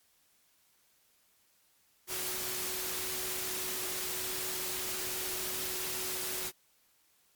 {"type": "tone in noise", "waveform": "sine", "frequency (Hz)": 370, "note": "F#4", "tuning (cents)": 0, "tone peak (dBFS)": -45, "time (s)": [2.07, 6.52], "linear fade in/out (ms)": 50, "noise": "white", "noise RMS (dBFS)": -36, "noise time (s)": [2.07, 6.52], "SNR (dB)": -12, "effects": ["white hiss -69 dBFS RMS until 7.35 s", "MP3 96 kbps"]}